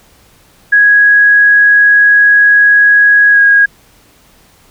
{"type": "tone with pitch glide", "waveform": "sine", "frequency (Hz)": [1661.2, 1641.2], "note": ["G#6", "G#6"], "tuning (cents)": [0, -21], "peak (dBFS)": -3, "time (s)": [0.72, 3.66], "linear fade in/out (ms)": 10, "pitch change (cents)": -21, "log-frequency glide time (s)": [3.32, 3.39], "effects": ["pink hiss -46 dBFS RMS until 4.7 s"]}